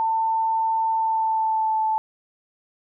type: tone with pitch glide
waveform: sine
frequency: 894 to 875.1 Hz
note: A5 to A5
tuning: +27 to -10 cents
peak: -19 dBFS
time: 0-1.98 s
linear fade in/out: 0 ms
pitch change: -37 cents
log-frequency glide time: 0.92-1.81 s
effects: none